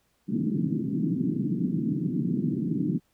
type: band-pass noise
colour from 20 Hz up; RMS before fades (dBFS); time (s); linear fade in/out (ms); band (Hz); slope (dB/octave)
pink; -27; 0.27-3; 50; 140 to 320; 48
effects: pink hiss -70 dBFS RMS until 3.13 s